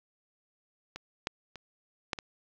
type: clicks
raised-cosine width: 0.2 ms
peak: -22 / -13 / -26 / -12 / -21 dBFS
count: 5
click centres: 0.96 / 1.271 / 1.557 / 2.132 / 2.188 s
effects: low-pass 6000 Hz 12 dB/octave + 9-bit